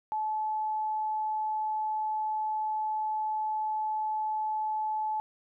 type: tone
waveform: sine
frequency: 863 Hz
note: A5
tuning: 34 cents flat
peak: -28 dBFS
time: 0.12-5.2 s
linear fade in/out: 0 ms
effects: none